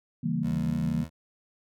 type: chord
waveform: sine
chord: C# diminished seventh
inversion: none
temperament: equal with one note detuned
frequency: 138.59 / 164.81 / 196.91 / 233.1 Hz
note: C#3 / E3 / G3 / Bb3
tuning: 0 / 0 / +8 / 0 cents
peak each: -34 / -29 / -33 / -30 dBFS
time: 0.23-1.04 s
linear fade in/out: 10 ms
type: tone with vibrato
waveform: 20% pulse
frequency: 79 Hz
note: D#2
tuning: 27 cents sharp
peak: -32 dBFS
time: 0.42-1.1 s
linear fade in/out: 50 ms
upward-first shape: square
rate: 3.4 Hz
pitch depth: 20 cents each way
effects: none